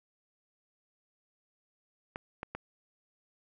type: clicks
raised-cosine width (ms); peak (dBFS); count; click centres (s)
0.5; -22; 3; 2.159 / 2.431 / 2.55
effects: none